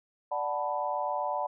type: chord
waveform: sine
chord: B minor seventh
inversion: first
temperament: equal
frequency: 587.3 / 740 / 880 / 987.8 Hz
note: D5 / F#5 / A5 / B5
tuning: 0 / 0 / 0 / 0 cents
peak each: -34 dBFS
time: 0.31-1.47 s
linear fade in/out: 10 ms
effects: none